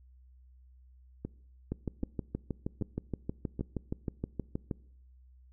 two click trains, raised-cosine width 3 ms, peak -20 / -23 dBFS, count 20 / 4, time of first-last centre 1.72-4.712 / 1.25-3.594 s, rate 6.35 / 1.28 Hz, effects noise-tail reverb RT60 0.7 s tail -23 dB re dry + added 63 Hz sine -55 dBFS peak until 5.52 s

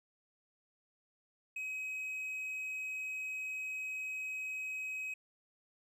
triangle tone, 2538 Hz, D#7, 34 cents sharp, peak -36 dBFS, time 1.56-5.14 s, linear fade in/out 5 ms, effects none

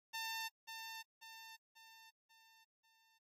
10% pulse tone with echo, 899 Hz, A5, 37 cents sharp, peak -33 dBFS, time 0.13-0.49 s, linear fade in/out 20 ms, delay 540 ms, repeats 5, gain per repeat -6 dB, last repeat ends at 3.19 s, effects AAC 48 kbps

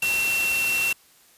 sine tone in noise, 2714 Hz, E7, 50 cents sharp, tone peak -21 dBFS, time 0.02-0.93 s, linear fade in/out 5 ms, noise white, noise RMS -29 dBFS, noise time 0.02-0.93 s, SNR +5 dB, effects white hiss -56 dBFS RMS until 1.37 s + resampled to 32000 Hz

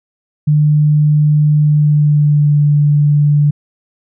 sine tone with pitch glide, 150 to 146.91 Hz, D3 to D3, +37 to +1 cents, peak -7 dBFS, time 0.47-3.51 s, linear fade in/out 10 ms, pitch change -36 cents, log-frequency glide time 1.62-2.58 s, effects none

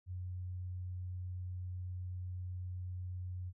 sine tone, 90.8 Hz, F#2, 32 cents flat, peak -39 dBFS, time 0.06-3.53 s, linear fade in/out 50 ms, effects none

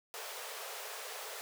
pink high-pass noise, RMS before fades -44 dBFS, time 0.14-1.41 s, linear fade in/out 0 ms, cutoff 410 Hz, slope 96 dB/octave, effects none

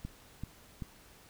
click train, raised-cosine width 5 ms, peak -26 dBFS, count 3, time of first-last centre 0.05-0.822 s, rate 2.59 Hz, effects pink hiss -58 dBFS RMS until 1.29 s

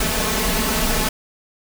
pink noise with comb filter, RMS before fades -20 dBFS, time 0-1.09 s, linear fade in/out 5 ms, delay 4.6 ms, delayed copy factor +1, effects none

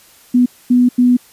sine tone bursts at uneven times, 246.9 Hz, B3, in tune, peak -7 dBFS, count 3, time 0.34-0.46 / 0.7-0.89 / 0.98-1.17 s, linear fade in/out 10 ms, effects white hiss -46 dBFS RMS until 1.32 s + resampled to 32000 Hz

